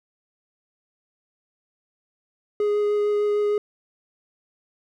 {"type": "tone with vibrato", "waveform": "triangle", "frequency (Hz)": 415.3, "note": "G#4", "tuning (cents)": 0, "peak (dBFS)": -17, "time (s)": [2.6, 3.58], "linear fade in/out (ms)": 2, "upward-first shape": "triangle", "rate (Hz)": 6.6, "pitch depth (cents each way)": 10, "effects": []}